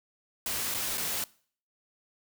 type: noise with dropouts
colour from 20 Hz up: white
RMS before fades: -32 dBFS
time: 0.46-1.24 s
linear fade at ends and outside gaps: 1 ms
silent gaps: 0.742-0.746 / 0.974-0.979 s
effects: noise-tail reverb RT60 0.5 s tail -22 dB re dry